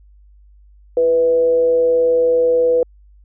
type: tone with frequency modulation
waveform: sine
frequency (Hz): 493.9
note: B4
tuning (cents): 0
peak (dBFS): -11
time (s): 0.97-2.83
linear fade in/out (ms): 2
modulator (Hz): 157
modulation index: 0.26
effects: added 50 Hz sine -44 dBFS peak until 3.24 s